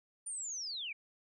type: linear sweep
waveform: sine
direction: down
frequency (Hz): 9280 to 2217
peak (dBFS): -38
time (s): 0.26-0.93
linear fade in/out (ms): 10
effects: none